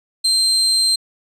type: tone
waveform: 35% pulse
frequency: 4147 Hz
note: C8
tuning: 16 cents flat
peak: -12 dBFS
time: 0.24-0.96 s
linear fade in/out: 10 ms
effects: resampled to 32000 Hz